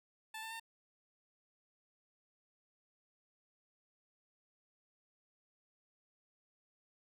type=tone with pitch steps; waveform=15% pulse; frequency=879 / 892.3 / 905.8 Hz; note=A5 / A5 / A#5; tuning=-2 / +24 / -50 cents; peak=-37 dBFS; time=0.34-0.598 s; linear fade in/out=5 ms; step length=86 ms; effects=none